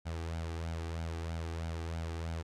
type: tone with flanger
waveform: sawtooth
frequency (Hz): 82.41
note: E2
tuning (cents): 0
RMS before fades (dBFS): -38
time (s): 0.05-2.43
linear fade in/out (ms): 20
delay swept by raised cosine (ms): 1.3 to 2.6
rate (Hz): 3.1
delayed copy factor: +0.55
effects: low-pass 8000 Hz 12 dB/octave